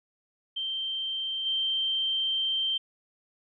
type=tone with level steps; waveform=sine; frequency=3136 Hz; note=G7; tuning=in tune; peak=-29 / -25 dBFS; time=0.56-2.78 s; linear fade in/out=10 ms; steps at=1.45 s; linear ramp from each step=20 ms; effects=none